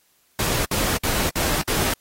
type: noise bursts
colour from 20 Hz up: pink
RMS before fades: -23 dBFS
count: 5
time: 0.39-1.938 s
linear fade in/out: 2 ms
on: 260 ms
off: 62 ms
effects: white hiss -62 dBFS RMS until 2 s + AAC 48 kbps